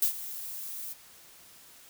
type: noise with ADSR envelope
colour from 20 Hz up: violet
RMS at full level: -23 dBFS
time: 0.02-0.94 s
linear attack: 4 ms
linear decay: 98 ms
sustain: -16 dB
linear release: 20 ms
effects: white hiss -54 dBFS RMS until 1.89 s

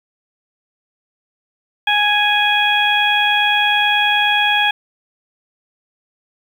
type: harmonic tone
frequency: 830.6 Hz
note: G#5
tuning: in tune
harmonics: 1 / 2 / 3 / 4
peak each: -18 / -18 / -18 / -18 dBFS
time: 1.87-4.71 s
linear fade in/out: 5 ms
effects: 7-bit

